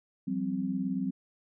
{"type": "chord", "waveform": "sine", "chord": "F suspended second", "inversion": "none", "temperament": "equal with one note detuned", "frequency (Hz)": [174.61, 193.08, 261.6], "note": ["F3", "G3", "C4"], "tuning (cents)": [0, -26, 0], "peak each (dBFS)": [-37, -32, -32], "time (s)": [0.27, 1.11], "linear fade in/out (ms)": 10, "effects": []}